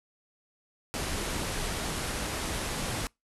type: low-pass noise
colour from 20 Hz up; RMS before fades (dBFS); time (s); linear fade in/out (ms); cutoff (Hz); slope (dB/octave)
pink; -33; 0.94-3.07; 0; 12000; 96
effects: noise-tail reverb RT60 0.2 s tail -26 dB re dry